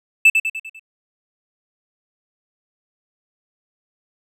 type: tone with echo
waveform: triangle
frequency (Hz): 2637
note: E7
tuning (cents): 0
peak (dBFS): -5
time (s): 0.25-0.3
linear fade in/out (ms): 5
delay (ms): 99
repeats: 5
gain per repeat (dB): -6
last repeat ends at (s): 0.795
effects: none